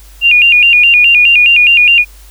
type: tone with vibrato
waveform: sine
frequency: 2609 Hz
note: E7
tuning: 18 cents flat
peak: -3 dBFS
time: 0.21-2.05 s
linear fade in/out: 50 ms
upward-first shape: square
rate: 4.8 Hz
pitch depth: 110 cents each way
effects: added 50 Hz sine -34 dBFS peak until 2.3 s + white hiss -42 dBFS RMS until 2.3 s